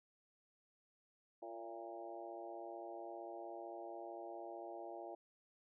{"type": "harmonic tone with a mistuned harmonic", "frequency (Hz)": 115.6, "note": "A#2", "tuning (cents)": -14, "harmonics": [3, 4, 5, 6, 7, 8], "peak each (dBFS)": [-52, -57, -53, -51, -53, -63], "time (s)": [1.42, 5.15], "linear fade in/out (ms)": 5, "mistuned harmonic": 6, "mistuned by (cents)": -45, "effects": []}